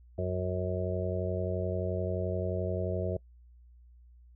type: harmonic tone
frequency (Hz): 91.5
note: F#2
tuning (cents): -19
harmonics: 1 / 2 / 4 / 5 / 6 / 7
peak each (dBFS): -33 / -38 / -37 / -38 / -38 / -37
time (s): 0.18-3.17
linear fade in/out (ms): 5
effects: noise-tail reverb RT60 0.1 s tail -25 dB re dry + added 60 Hz sine -53 dBFS peak until 4.35 s